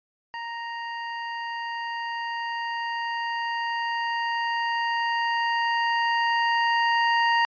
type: tone with level ramp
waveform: 25% pulse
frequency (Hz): 932.3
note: A#5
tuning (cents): 0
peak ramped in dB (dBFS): -28 to -15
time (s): 0.34-7.45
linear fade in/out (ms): 0
effects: resampled to 11025 Hz